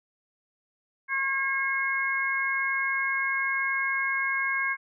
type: harmonic tone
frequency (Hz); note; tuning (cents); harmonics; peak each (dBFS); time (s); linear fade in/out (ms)
541; C#5; -42; 2 / 3 / 4; -32 / -28 / -28; 1.08-4.77; 50
effects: none